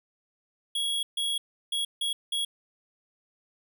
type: tone bursts at uneven times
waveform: square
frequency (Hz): 3325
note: G#7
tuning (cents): +1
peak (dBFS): -27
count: 5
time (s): 0.75-1.03 / 1.17-1.38 / 1.72-1.85 / 2.01-2.13 / 2.32-2.45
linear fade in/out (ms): 5
effects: none